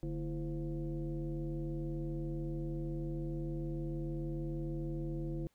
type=tone with frequency modulation; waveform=sine; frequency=146.83 Hz; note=D3; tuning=in tune; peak=-35 dBFS; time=0.03-5.47 s; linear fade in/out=0 ms; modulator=187 Hz; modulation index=1.3; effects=pink hiss -75 dBFS RMS until 5.54 s